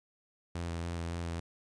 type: tone with vibrato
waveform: sawtooth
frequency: 84.8 Hz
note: E2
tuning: 50 cents sharp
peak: -31 dBFS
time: 0.55-1.4 s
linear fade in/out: 5 ms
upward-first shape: square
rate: 3.6 Hz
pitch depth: 15 cents each way
effects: resampled to 22050 Hz + 12-bit